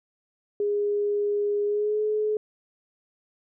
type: tone with pitch glide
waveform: sine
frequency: 411.3 to 426.5 Hz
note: G#4 to G#4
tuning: -17 to +46 cents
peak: -22 dBFS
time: 0.6-2.37 s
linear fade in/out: 2 ms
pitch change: +63 cents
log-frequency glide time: 1.65-2.01 s
effects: none